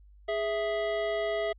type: tone pair together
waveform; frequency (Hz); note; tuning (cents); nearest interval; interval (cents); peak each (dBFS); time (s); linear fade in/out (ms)
square; 415.3 / 658.8; G#4 / E5; 0 / -1; minor sixth; 799; -33 / -30; 0.28-1.53; 10
effects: added 50 Hz sine -52 dBFS peak until 1.58 s + resampled to 8000 Hz